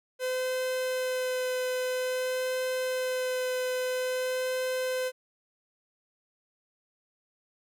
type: tone with vibrato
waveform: 45% pulse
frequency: 510 Hz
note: C5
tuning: 44 cents flat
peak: -28 dBFS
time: 0.19-5.12 s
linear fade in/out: 50 ms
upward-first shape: sine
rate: 0.5 Hz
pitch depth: 10 cents each way
effects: none